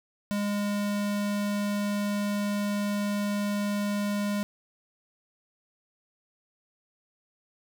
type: tone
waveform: square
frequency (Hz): 204.7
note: G#3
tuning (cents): -25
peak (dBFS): -27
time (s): 0.31-4.43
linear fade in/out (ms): 0
effects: none